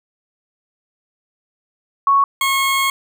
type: tone pair in turn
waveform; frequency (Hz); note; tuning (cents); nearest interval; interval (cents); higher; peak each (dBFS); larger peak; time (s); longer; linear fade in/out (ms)
sine / 20% pulse; 1108.7 / 1087.8; C#6 / C#6; 0 / -33; unison; 33; first; -10; neither; 2.07-2.24 / 2.41-2.9; second; 2
effects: none